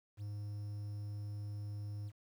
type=tone with quantisation; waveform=triangle; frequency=103.4 Hz; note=G#2; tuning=7 cents flat; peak=-38 dBFS; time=0.17-2.12 s; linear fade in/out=50 ms; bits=11; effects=none